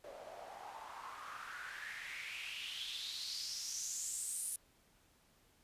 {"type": "noise with band-pass filter sweep", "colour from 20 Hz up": "white", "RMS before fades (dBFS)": -45, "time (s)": [0.04, 4.56], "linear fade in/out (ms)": 2, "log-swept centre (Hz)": [550, 10000], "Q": 5.1, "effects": ["pink hiss -70 dBFS RMS until 5.63 s", "resampled to 32000 Hz"]}